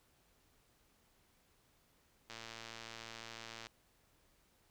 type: click train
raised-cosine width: 0.2 ms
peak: -30 dBFS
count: 157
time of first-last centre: 2.3-3.668 s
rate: 114 Hz
effects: pink hiss -72 dBFS RMS until 4.7 s